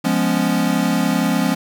square chord, C# dominant seventh, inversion first, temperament equal, 174.61 / 207.7 / 246.9 / 277.2 Hz, E#3 / G#3 / B3 / C#4, 0 / 0 / 0 / 0 cents, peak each -22 dBFS, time 0.04-1.55 s, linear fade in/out 10 ms, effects 8-bit

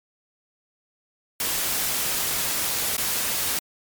white noise with dropouts, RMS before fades -25 dBFS, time 1.4-3.59 s, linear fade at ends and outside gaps 2 ms, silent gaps 2.967-2.979 s, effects MP3 96 kbps

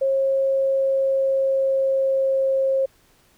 sine tone with pitch glide, 540 to 536 Hz, C#5 to C5, -45 to +42 cents, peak -17 dBFS, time 0.01-2.86 s, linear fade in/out 10 ms, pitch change -13 cents, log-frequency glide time 0.49-2.5 s, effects pink hiss -58 dBFS RMS until 3.37 s

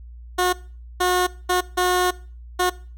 15% pulse tone bursts at uneven times, 362 Hz, F#4, 38 cents flat, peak -11 dBFS, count 5, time 0.38-0.53 / 1-1.27 / 1.49-1.61 / 1.77-2.11 / 2.59-2.7 s, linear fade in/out 10 ms, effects noise-tail reverb RT60 0.4 s tail -20 dB re dry + added 59 Hz sine -37 dBFS peak until 2.97 s

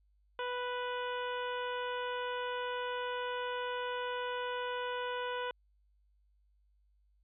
harmonic tone, 493.9 Hz, B4, in tune, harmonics 1 / 2 / 3 / 4 / 5 / 6 / 7, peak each -38 / -39 / -42 / -51 / -50 / -47 / -52 dBFS, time 0.39-5.51 s, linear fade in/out 2 ms, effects added 50 Hz sine -67 dBFS peak until 7.23 s

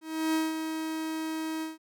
45% pulse tone with ADSR envelope, 317.9 Hz, D#4, 37 cents sharp, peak -24 dBFS, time 0.01-1.78 s, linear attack 330 ms, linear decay 190 ms, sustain -7 dB, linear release 160 ms, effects none

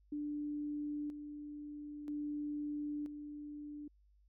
sine tone with tremolo, 294.9 Hz, D4, 7 cents sharp, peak -37 dBFS, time 0.12-3.88 s, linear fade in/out 5 ms, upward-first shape square, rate 0.51 Hz, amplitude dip 55%, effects added 50 Hz sine -65 dBFS peak until 4.28 s

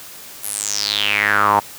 sawtooth tone with band-pass filter sweep, 103.2 Hz, G#2, 10 cents flat, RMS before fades -18 dBFS, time 0.43-1.6 s, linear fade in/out 10 ms, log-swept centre 12000 to 860 Hz, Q 6.5, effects white hiss -37 dBFS RMS until 1.78 s + high-pass 60 Hz 12 dB/octave

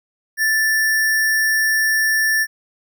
sine tone with sample-and-hold, 1760 Hz, A6, in tune, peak -14 dBFS, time 0.37-2.47 s, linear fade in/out 50 ms, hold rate 7350 Hz, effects none

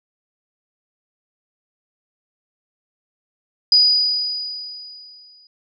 sine tone with exponential decay, 4931 Hz, D#8, 16 cents flat, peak -8 dBFS, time 3.72-5.47 s, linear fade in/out 2 ms, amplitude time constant 380 ms, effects none

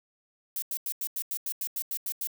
violet noise bursts, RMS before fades -32 dBFS, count 12, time 0.56-2.272 s, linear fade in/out 2 ms, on 62 ms, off 88 ms, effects none

